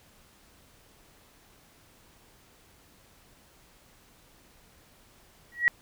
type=tone with exponential growth; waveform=sine; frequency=1916 Hz; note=A#6; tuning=47 cents sharp; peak=-14 dBFS; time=5.52-5.68 s; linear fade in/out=0 ms; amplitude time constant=34 ms; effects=pink hiss -59 dBFS RMS until 5.81 s